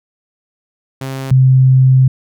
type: tone pair in turn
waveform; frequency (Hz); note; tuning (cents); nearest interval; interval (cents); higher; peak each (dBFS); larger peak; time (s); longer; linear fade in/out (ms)
sawtooth / sine; 133.8 / 130.59; C3 / C3; +39 / -3; unison; 42; first; -17 / -5; second; 1.01-1.31 / 1.31-2.08; second; 5
effects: none